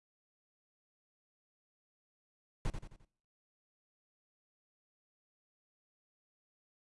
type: noise with echo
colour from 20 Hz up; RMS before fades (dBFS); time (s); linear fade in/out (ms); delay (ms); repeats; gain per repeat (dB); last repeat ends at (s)
brown; -33; 2.65-2.7; 0; 87; 4; -7; 3.048
effects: noise-tail reverb RT60 0.6 s tail -23 dB re dry + resampled to 24000 Hz